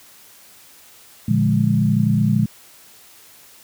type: chord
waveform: sine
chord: Bb dominant seventh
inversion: none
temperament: equal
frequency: 116.54 / 146.83 / 174.61 / 207.7 Hz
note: Bb2 / D3 / F3 / Ab3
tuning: 0 / 0 / 0 / 0 cents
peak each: -19 / -20 / -22 / -18 dBFS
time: 1.28-2.46 s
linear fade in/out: 5 ms
effects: white hiss -47 dBFS RMS until 3.63 s + high-pass 60 Hz 12 dB/octave